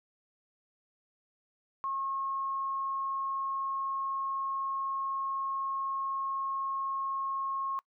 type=tone; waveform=sine; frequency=1084 Hz; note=C#6; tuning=39 cents flat; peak=-31 dBFS; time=1.84-7.79 s; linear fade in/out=0 ms; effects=noise-tail reverb RT60 0.1 s tail -23 dB re dry